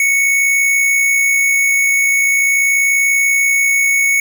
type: tone with amplitude modulation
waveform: square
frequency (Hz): 2217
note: C#7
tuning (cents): 0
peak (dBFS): -10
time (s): 0-4.2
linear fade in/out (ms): 2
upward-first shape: sine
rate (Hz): 60.4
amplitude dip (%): 30
effects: none